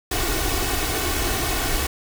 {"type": "noise with comb filter", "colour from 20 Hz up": "pink", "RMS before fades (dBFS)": -23, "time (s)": [0.11, 1.87], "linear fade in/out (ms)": 5, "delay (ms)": 2.7, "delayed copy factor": 0.7, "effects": []}